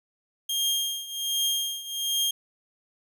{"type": "tone with tremolo", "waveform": "sawtooth", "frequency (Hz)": 3220, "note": "G7", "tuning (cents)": 46, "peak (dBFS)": -19, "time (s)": [0.49, 2.31], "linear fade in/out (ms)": 5, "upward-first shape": "triangle", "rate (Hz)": 1.3, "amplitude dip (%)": 85, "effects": []}